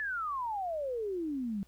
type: exponential sweep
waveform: sine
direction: down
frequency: 1766 to 190.4 Hz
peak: -32 dBFS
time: 0-1.63 s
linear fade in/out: 0 ms
effects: added 60 Hz sine -60 dBFS peak until 1.67 s + pink hiss -67 dBFS RMS until 1.67 s